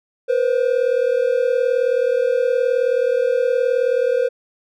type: tone pair together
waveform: triangle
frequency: 480 / 519 Hz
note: B4 / C5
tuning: -49 / -14 cents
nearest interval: minor second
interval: 135 cents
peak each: -16 dBFS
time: 0.28-4.29 s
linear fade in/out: 20 ms
effects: none